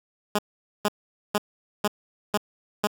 10% pulse tone bursts, 207.7 Hz, G#3, in tune, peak -12 dBFS, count 6, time 0.35-2.872 s, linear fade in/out 5 ms, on 37 ms, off 460 ms, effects none

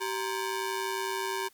sawtooth ring-modulated tone, 659.3 Hz, E5, in tune, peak -23 dBFS, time 0-1.49 s, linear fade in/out 20 ms, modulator 274 Hz, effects white hiss -62 dBFS RMS until 1.53 s + MP3 96 kbps

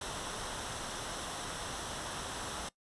pink noise with comb filter, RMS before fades -40 dBFS, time 0.01-2.69 s, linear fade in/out 5 ms, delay 0.43 ms, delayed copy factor -0.5, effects noise-tail reverb RT60 0.1 s tail -20 dB re dry + resampled to 24000 Hz

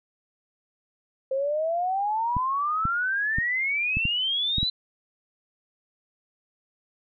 sine exponential sweep, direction up, 523.3 to 4066 Hz, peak -23 dBFS, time 1.31-4.7 s, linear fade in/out 5 ms
clicks, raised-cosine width 5 ms, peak -16 dBFS, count 7, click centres 2.367 / 2.854 / 3.385 / 3.97 / 4.054 / 4.583 / 4.63 s
effects none

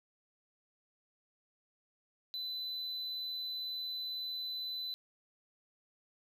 triangle tone, 4009 Hz, B7, 25 cents sharp, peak -36 dBFS, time 2.34-4.94 s, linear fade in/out 0 ms, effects none

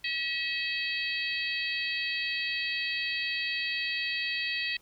harmonic tone, 644 Hz, E5, 41 cents flat, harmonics 3 / 4 / 5 / 6 / 7, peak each -34 / -33 / -38 / -39 / -37 dBFS, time 0.04-4.77 s, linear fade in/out 5 ms, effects pink hiss -62 dBFS RMS until 4.81 s

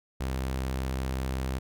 sawtooth tone, 65.41 Hz, C2, in tune, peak -25 dBFS, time 0.2-1.59 s, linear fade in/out 10 ms, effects none

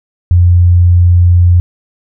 sine tone, 88 Hz, F2, 14 cents sharp, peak -3 dBFS, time 0.31-1.6 s, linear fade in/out 0 ms, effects none

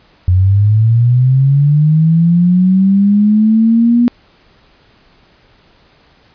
sine linear sweep, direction up, 88.8 to 242.4 Hz, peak -6 dBFS, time 0.28-4.08 s, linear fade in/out 0 ms, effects pink hiss -49 dBFS RMS until 6.34 s + resampled to 11025 Hz

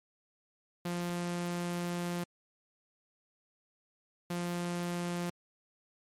sawtooth tone bursts at uneven times, 174.61 Hz, F3, in tune, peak -29 dBFS, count 2, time 0.85-2.24 / 4.3-5.3 s, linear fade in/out 5 ms, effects MP3 64 kbps

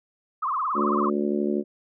sine tone with vibrato, 1145 Hz, D6, 44 cents flat, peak -23 dBFS, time 0.42-1.1 s, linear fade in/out 10 ms, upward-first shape triangle, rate 18 Hz, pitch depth 240 cents each way
harmonic tone, 72.4 Hz, D2, 24 cents flat, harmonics 3 / 4 / 5 / 6 / 7 / 8, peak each -26 / -29 / -26 / -38 / -36 / -36 dBFS, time 0.74-1.64 s, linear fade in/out 50 ms
effects none

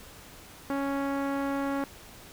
sawtooth tone with low-pass filter, 277.3 Hz, C#4, 1 cent sharp, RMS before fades -30 dBFS, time 0.7-1.84 s, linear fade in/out 0 ms, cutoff 1500 Hz, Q 1.2, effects pink hiss -49 dBFS RMS until 2.32 s

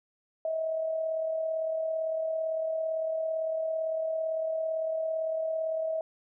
sine tone with amplitude modulation, 642 Hz, E5, 46 cents flat, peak -26 dBFS, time 0.45-6.01 s, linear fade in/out 2 ms, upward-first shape sine, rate 37.8 Hz, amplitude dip 40%, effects none

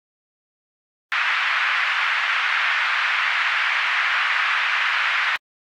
white band-pass noise, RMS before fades -21 dBFS, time 1.12-5.36 s, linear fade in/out 0 ms, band 1200 to 2400 Hz, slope 24 dB/octave, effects AAC 64 kbps

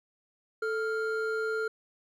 triangle tone pair together, 440 / 1398.9 Hz, A4 / F6, 0 / +2 cents, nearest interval octave + minor sixth, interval 2002 cents, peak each -28 / -31 dBFS, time 0.62-1.68 s, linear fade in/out 5 ms, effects none

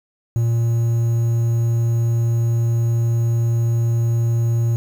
triangle tone with quantisation, 116.4 Hz, A#2, 2 cents flat, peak -13 dBFS, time 0.36-4.76 s, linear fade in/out 0 ms, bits 7, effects none

